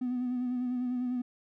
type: tone with vibrato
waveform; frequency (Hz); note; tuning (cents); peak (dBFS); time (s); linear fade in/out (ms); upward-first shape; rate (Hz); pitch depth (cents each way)
triangle; 248.8; B3; +13; -26; 0.01-1.22; 10; sine; 10; 33
effects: tanh soft clip ceiling -25 dBFS